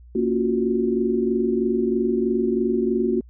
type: chord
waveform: sine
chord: Gb major seventh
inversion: first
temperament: just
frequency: 231.2 / 277.5 / 346.9 / 370 Hz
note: Bb3 / Db4 / F4 / Gb4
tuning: -14 / +2 / -12 / 0 cents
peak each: -23 / -28 / -26 / -22 dBFS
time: 0.15-3.21 s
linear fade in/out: 5 ms
effects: added 60 Hz sine -43 dBFS peak until 3.29 s